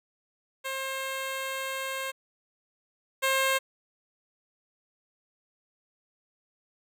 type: tone pair in turn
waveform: 10% pulse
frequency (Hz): 533 / 533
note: C5 / C5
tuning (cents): +32 / +32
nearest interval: unison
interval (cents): 0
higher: neither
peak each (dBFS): -23 / -15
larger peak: second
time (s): 0.64-2.12 / 3.22-3.59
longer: first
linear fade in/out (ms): 20
effects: none